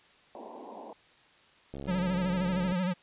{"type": "band-pass noise", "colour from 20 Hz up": "white", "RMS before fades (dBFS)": -45, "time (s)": [0.35, 0.93], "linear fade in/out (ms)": 0, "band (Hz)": [210, 1000], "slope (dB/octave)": 96}
{"type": "click train", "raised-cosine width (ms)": 2, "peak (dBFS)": -27, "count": 69, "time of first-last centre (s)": [1.74, 2.723], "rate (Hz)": 69.2}
{"type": "tone with vibrato", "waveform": "square", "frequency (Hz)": 182.1, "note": "F#3", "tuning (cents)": -27, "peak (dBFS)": -28, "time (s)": [1.87, 2.94], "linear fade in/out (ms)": 20, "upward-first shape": "sine", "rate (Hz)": 13, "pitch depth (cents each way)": 75}
{"effects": ["white hiss -60 dBFS RMS until 3.02 s", "resampled to 8000 Hz"]}